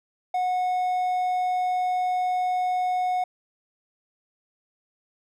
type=tone; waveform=triangle; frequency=731 Hz; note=F#5; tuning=21 cents flat; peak=-20 dBFS; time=0.34-3.24 s; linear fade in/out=5 ms; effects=none